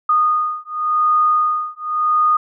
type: beating tone pair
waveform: sine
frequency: 1231 / 1231.9 Hz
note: D#6 / D#6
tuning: -19 / -18 cents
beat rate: 0.9 Hz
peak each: -17 dBFS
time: 0.09-2.37 s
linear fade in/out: 5 ms
effects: none